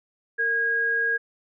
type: tone pair together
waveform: sine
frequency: 459.6 / 1638 Hz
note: A#4 / G#6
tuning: -25 / -24 cents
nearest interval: octave + minor seventh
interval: 2201 cents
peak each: -32 / -21 dBFS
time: 0.38-1.18 s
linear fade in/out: 20 ms
effects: none